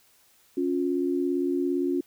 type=tone pair together; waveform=sine; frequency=277.2 / 354.8 Hz; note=C#4 / F4; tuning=0 / +27 cents; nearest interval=major third; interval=427 cents; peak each=-26 dBFS; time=0.57-2.01 s; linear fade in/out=5 ms; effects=white hiss -61 dBFS RMS until 2.06 s